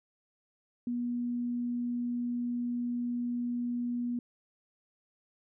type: tone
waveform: sine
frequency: 241.7 Hz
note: B3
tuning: 37 cents flat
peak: -30 dBFS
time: 0.87-4.19 s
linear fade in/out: 2 ms
effects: none